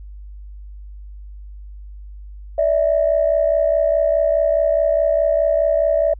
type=tone pair together; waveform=sine; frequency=583 / 647.8 Hz; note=D5 / E5; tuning=-13 / -30 cents; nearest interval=major second; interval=183 cents; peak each=-16 dBFS; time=2.58-6.14 s; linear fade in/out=5 ms; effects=tanh soft clip ceiling -6 dBFS + added 50 Hz sine -33 dBFS peak until 6.19 s